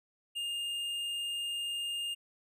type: tone with tanh clipping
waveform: sine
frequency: 2821 Hz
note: F7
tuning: 17 cents sharp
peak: -35 dBFS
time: 0.35-2.15 s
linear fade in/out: 20 ms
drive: 10 dB
effects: none